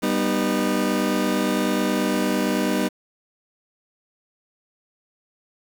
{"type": "chord", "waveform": "30% pulse", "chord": "G augmented", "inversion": "none", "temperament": "just", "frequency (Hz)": [196, 245, 306.2], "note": ["G3", "B3", "D#4"], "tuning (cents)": [0, -14, -28], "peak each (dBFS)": -22, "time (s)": [0.02, 2.89], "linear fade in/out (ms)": 20, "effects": ["7-bit"]}